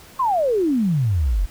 sine exponential sweep, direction down, 1100 to 41.2 Hz, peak -16 dBFS, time 0.19-1.46 s, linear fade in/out 10 ms, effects pink hiss -45 dBFS RMS until 1.5 s

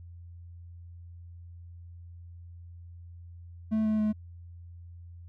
triangle tone with pitch steps, 218.3 / 215.9 / 213.6 Hz, A3 / A3 / G#3, -13 / -33 / +49 cents, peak -22 dBFS, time 3.71-4.13 s, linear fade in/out 20 ms, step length 140 ms, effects added 86 Hz sine -44 dBFS peak until 5.28 s

